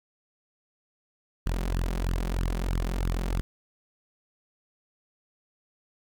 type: tone with flanger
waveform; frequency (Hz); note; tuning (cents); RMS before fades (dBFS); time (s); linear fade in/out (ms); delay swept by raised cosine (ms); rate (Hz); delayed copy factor
sawtooth; 43.65; F1; 0; -28; 1.46-3.41; 0; 0.6 to 5.5; 3.1; +0.8
effects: none